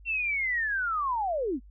sine linear sweep, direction down, 2731 to 220 Hz, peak -26 dBFS, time 0.05-1.6 s, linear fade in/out 50 ms, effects noise-tail reverb RT60 0.1 s tail -22 dB re dry + added 50 Hz sine -48 dBFS peak until 1.7 s

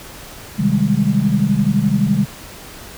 sine chord, Ab major seventh, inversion first, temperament equal, 130.81 / 155.56 / 196 / 207.7 Hz, C3 / Eb3 / G3 / Ab3, 0 / 0 / 0 / 0 cents, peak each -21 / -20 / -17 / -17 dBFS, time 0.58-2.26 s, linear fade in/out 20 ms, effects pink hiss -36 dBFS RMS until 2.97 s

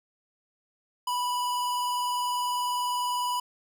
square tone with vibrato, 985 Hz, B5, 5 cents flat, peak -27 dBFS, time 1.07-3.4 s, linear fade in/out 5 ms, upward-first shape triangle, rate 20 Hz, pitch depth 28 cents each way, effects none

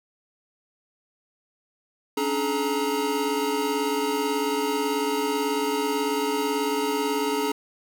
square tone cluster, 276.5 / 294.7 / 426.2 / 932 Hz, C#4 / D4 / G#4 / A#5, -4 / +6 / +45 / -1 cents, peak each -31 / -32 / -27 / -30 dBFS, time 2.17-7.52 s, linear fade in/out 5 ms, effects none

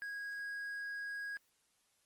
triangle tone, 1646 Hz, G#6, 16 cents flat, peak -38 dBFS, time 0.02-1.37 s, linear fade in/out 0 ms, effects white hiss -75 dBFS RMS until 2.05 s + Opus 24 kbps

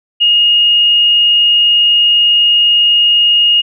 sine tone, 2858 Hz, F7, 39 cents sharp, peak -6 dBFS, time 0.2-3.62 s, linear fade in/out 20 ms, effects none

